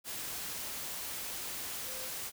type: tone in noise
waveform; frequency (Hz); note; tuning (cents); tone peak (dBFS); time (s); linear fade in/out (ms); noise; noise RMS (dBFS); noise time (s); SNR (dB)
sine; 517; C5; -21; -48; 1.84-2.11; 50; white; -40; 0.04-2.32; -11
effects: none